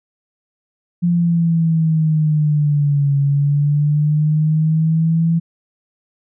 sine exponential two-way sweep, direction down then up, 174.61 to 140 to 166.9 Hz, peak -12 dBFS, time 1.02-5.4 s, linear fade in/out 20 ms, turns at 3.17 s, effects none

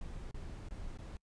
brown noise with dropouts, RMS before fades -44 dBFS, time 0.01-1.17 s, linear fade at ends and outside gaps 2 ms, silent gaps 0.312-0.344 / 0.687-0.708 / 0.974-0.986 s, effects noise-tail reverb RT60 0.1 s tail -26 dB re dry + resampled to 22050 Hz

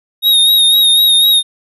square tone with vibrato, 3743 Hz, A#7, 6 cents sharp, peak -7 dBFS, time 0.22-1.43 s, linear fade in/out 50 ms, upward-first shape sine, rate 4 Hz, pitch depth 39 cents each way, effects none

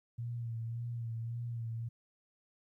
sine tone with vibrato, 116.54 Hz, A#2, in tune, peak -36 dBFS, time 0.18-1.89 s, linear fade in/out 10 ms, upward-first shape sine, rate 1.8 Hz, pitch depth 40 cents each way, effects 13-bit

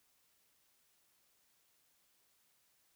silence, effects white hiss -74 dBFS RMS until 2.95 s

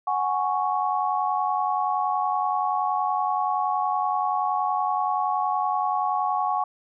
sine chord, F# suspended second, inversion none, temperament equal, 740 / 830.6 / 1108.7 Hz, F#5 / G#5 / C#6, 0 / 0 / 0 cents, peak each -26 dBFS, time 0.07-6.64 s, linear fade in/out 5 ms, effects none

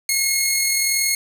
10% pulse tone with amplitude modulation, 2164 Hz, C#7, 42 cents flat, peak -7 dBFS, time 0.09-1.15 s, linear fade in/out 2 ms, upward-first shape sine, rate 41.3 Hz, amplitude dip 25%, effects 7-bit

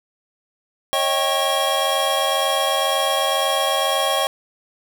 square tone cluster, 549 / 631 / 785 / 1101 / 3275 Hz, C#5 / D#5 / G5 / C#6 / G#7, -17 / +24 / +2 / -12 / -25 cents, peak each -25 dBFS, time 0.93-4.27 s, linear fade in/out 0 ms, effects none

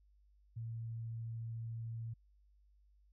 sine tone, 114.2 Hz, A#2, 35 cents flat, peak -40 dBFS, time 0.56-2.14 s, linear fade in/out 10 ms, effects added 50 Hz sine -65 dBFS peak until 3.12 s

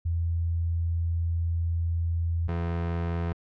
sine / 30% pulse tone pair in turn, 84 / 84.83 Hz, E2 / F2, +33 / -50 cents, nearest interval unison, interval 17 cents, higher second, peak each -24 / -24 dBFS, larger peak neither, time 0.05-2.48 / 2.48-3.33 s, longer first, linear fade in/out 10 ms, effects low-pass 2000 Hz 12 dB/octave

